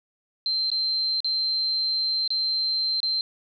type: tone with dropouts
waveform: sine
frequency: 4125 Hz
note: C8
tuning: 25 cents flat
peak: -22 dBFS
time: 0.46-3.21 s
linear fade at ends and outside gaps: 1 ms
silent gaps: 0.702-0.716 / 1.204-1.245 / 2.277-2.304 / 3.003-3.03 s
effects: none